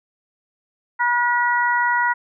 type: harmonic tone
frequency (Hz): 482.5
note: B4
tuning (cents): -40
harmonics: 2 / 3 / 4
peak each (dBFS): -19 / -21 / -22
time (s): 0.99-2.14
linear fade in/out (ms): 20
effects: none